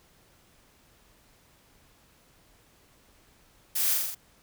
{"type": "noise with echo", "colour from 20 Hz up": "blue", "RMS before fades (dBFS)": -28, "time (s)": [3.75, 3.94], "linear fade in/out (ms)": 10, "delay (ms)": 42, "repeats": 5, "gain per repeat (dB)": -2, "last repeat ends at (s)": 4.15, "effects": ["pink hiss -61 dBFS RMS until 4.42 s"]}